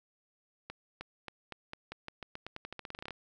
accelerating click train, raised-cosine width 0.3 ms, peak -25 dBFS, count 22, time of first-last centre 0.7-3.107 s, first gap 310 ms, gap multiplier 0.88, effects none

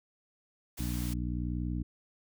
white noise, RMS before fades -44 dBFS, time 0.77-1.14 s, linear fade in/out 10 ms
harmonic tone, 60.4 Hz, B1, 38 cents flat, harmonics 1 / 2 / 3 / 4 / 5, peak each -34 / -37 / -39 / -40 / -41 dBFS, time 0.79-1.83 s, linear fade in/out 5 ms
effects none

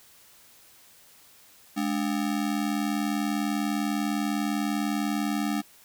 square ring-modulated tone, 251.4 Hz, B3, 31 cents sharp, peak -23 dBFS, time 1.76-5.62 s, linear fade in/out 20 ms, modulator 40 Hz, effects white hiss -55 dBFS RMS until 5.84 s

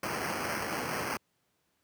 white noise with sample-and-hold, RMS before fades -34 dBFS, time 0.03-1.17 s, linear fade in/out 2 ms, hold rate 3675 Hz, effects pink hiss -75 dBFS RMS until 1.83 s + high-pass 100 Hz 12 dB/octave

